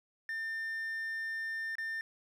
triangle tone with dropouts, 1800 Hz, A6, 39 cents sharp, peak -33 dBFS, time 0.29-2.01 s, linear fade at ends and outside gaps 1 ms, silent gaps 1.754-1.783 s, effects 10-bit

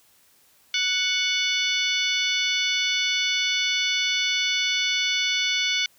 harmonic tone with a mistuned harmonic, 740 Hz, F#5, in tune, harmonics 2 / 3 / 4 / 5 / 6 / 7 / 8, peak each -33 / -26 / -28 / -26 / -31 / -37 / -33 dBFS, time 0.74-5.86 s, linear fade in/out 2 ms, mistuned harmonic 5, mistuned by -97 cents, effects white hiss -59 dBFS RMS until 5.98 s

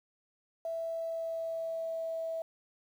sine tone with pitch glide, 659.3 to 653.6 Hz, E5 to E5, 0 to -15 cents, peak -33 dBFS, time 0.65-2.42 s, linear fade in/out 2 ms, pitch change -15 cents, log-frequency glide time 0.78-2.23 s, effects 10-bit

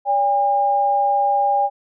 sine tone pair together, 571.3 / 808 Hz, D5 / G#5, -48 / -48 cents, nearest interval tritone, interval 600 cents, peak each -23 / -15 dBFS, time 0.05-1.7 s, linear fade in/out 50 ms, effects none

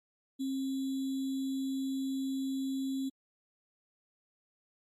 sine tone with sample-and-hold, 267.8 Hz, C4, 40 cents sharp, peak -31 dBFS, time 0.39-3.1 s, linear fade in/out 20 ms, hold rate 3675 Hz, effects MP3 64 kbps

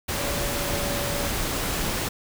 sine tone in noise, 571 Hz, D5, 49 cents flat, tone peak -32 dBFS, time 0.19-1.28 s, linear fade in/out 10 ms, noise pink, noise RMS -27 dBFS, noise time 0.08-2.09 s, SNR -8 dB, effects none

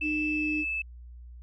sine tone with pitch glide, 2637 to 2620 Hz, E7 to E7, 0 to -11 cents, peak -28 dBFS, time 0.01-0.82 s, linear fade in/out 5 ms, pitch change -11 cents, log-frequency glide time 0.26-0.49 s
sine tone, 304.9 Hz, D#4, 35 cents flat, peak -28 dBFS, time 0.01-0.65 s, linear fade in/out 50 ms
effects tanh soft clip ceiling -18 dBFS + added 60 Hz sine -43 dBFS peak until 1.42 s

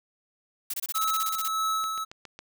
blue noise bursts, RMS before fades -31 dBFS, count 13, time 0.7-1.481 s, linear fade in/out 5 ms, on 37 ms, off 25 ms
square tone with tremolo, 1299 Hz, E6, 26 cents flat, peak -25 dBFS, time 0.94-2.05 s, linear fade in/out 20 ms, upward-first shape sine, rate 1.7 Hz, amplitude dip 45%
click train, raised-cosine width 0.2 ms, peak -25 dBFS, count 5, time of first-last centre 1.84-2.39 s, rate 7.27 Hz
effects none

